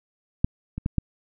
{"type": "clicks", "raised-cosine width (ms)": 5, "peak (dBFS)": [-6, -18, -12, -9], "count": 4, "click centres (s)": [0.445, 0.78, 0.861, 0.983], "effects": []}